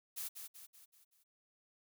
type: noise with echo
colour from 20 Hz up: blue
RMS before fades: -42 dBFS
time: 0.16-0.29 s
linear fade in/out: 20 ms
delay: 190 ms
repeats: 5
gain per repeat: -6 dB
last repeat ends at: 1.24 s
effects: none